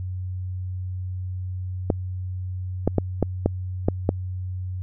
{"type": "clicks", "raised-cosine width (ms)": 2, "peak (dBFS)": -5, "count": 7, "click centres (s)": [1.902, 2.876, 2.983, 3.227, 3.46, 3.885, 4.091], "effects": ["added 92 Hz sine -27 dBFS peak until 4.82 s"]}